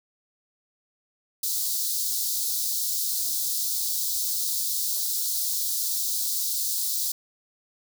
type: high-pass noise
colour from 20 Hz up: white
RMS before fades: -27 dBFS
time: 1.43-7.12 s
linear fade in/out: 5 ms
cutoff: 3900 Hz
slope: 48 dB/octave
effects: none